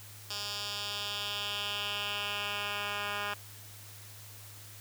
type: tone with band-pass filter sweep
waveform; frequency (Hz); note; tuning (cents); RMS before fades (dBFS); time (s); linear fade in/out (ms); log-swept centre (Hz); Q
10% pulse; 204.7; G#3; -25; -36; 0.3-3.34; 5; 4600 to 2000; 2.3
effects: added 103 Hz sine -51 dBFS peak until 4.8 s + white hiss -51 dBFS RMS until 4.8 s